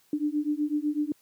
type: beating tone pair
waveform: sine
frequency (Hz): 293.7 / 301.7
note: D4 / D4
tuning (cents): 0 / +47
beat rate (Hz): 8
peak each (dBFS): -28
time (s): 0.13-1.12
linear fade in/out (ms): 2
effects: white hiss -64 dBFS RMS until 1.21 s + high-pass 100 Hz 12 dB/octave